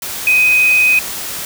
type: tone in noise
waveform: sine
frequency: 2508 Hz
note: D#7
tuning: 13 cents sharp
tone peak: -8 dBFS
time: 0.27-0.99 s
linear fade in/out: 2 ms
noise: white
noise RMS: -24 dBFS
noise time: 0.02-1.45 s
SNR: +13 dB
effects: none